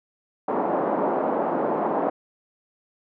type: band-pass noise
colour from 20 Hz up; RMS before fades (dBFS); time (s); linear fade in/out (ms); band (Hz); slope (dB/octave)
white; -24; 0.48-2.1; 5; 220 to 880; 24
effects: none